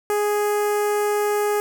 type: tone with notch filter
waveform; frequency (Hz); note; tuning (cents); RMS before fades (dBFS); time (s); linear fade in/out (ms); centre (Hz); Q
sawtooth; 415.3; G#4; 0; -21; 0.1-1.6; 0; 3800; 0.65
effects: none